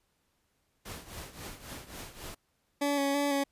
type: noise with tremolo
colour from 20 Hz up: pink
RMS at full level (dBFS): -41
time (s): 0.85-2.35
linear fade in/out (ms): 10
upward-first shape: triangle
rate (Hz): 3.7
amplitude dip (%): 80
type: tone with vibrato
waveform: 20% pulse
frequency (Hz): 282.3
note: C#4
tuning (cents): +32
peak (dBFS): -22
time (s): 2.81-3.44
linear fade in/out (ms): 10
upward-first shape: square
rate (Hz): 3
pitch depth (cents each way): 21
effects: pink hiss -75 dBFS RMS until 3.51 s + resampled to 32000 Hz